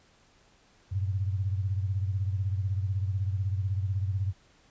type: beating tone pair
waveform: sine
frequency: 94.9 / 110.9 Hz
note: F#2 / A2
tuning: +44 / +14 cents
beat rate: 16 Hz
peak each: -27 / -34 dBFS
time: 0.91-4.33 s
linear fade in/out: 20 ms
effects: pink hiss -62 dBFS RMS until 4.7 s + resampled to 16000 Hz